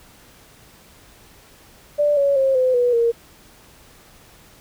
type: tone with pitch steps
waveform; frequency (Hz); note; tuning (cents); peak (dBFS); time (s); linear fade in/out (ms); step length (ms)
sine; 587.3 / 560.8 / 535.5 / 511.3 / 488.2 / 466.1; D5 / C#5 / C5 / C5 / B4 / A#4; 0 / +20 / +40 / -40 / -20 / 0; -14; 1.98-3.12; 20; 190
effects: pink hiss -49 dBFS RMS until 4.6 s